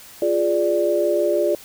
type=chord; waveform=sine; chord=D diminished; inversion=first; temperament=equal; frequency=349.2 / 415.3 / 587.3 Hz; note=F4 / Ab4 / D5; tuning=0 / 0 / 0 cents; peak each=-21 / -23 / -19 dBFS; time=0.22-1.55 s; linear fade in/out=2 ms; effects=white hiss -43 dBFS RMS until 1.64 s